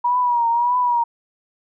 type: tone with vibrato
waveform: sine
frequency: 960 Hz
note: B5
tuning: 49 cents flat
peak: -15 dBFS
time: 0.04-1.04 s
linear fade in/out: 10 ms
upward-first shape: triangle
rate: 1.7 Hz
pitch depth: 72 cents each way
effects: none